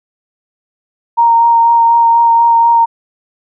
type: tone with vibrato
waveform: sine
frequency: 929 Hz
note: A#5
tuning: 6 cents flat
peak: -5 dBFS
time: 1.17-2.86 s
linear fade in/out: 20 ms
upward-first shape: sine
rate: 4.1 Hz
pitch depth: 12 cents each way
effects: none